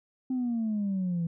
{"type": "exponential sweep", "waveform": "sine", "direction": "down", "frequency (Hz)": [261.6, 164.81], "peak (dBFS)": -25, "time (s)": [0.3, 1.27], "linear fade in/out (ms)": 5, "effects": ["tanh soft clip ceiling -24 dBFS"]}